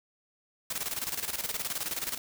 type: noise with tremolo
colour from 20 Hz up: white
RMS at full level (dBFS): -32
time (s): 0.7-2.18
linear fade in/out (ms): 5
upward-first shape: square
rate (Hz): 19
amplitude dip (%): 70
effects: none